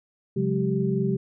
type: tone cluster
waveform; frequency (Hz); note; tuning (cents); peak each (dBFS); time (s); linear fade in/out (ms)
sine; 135.7 / 180.8 / 205.3 / 388.4; C#3 / F#3 / G#3 / G4; -36 / -40 / -20 / -16; -27; 0.36-1.17; 10
effects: none